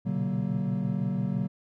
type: tone cluster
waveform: triangle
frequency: 122.3 / 128.3 / 145.8 / 188.2 / 232.9 Hz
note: B2 / C3 / D3 / F#3 / A#3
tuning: -16 / -34 / -12 / +30 / -1 cents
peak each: -33 / -35 / -30 / -27 / -33 dBFS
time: 0.05-1.48 s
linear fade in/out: 20 ms
effects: none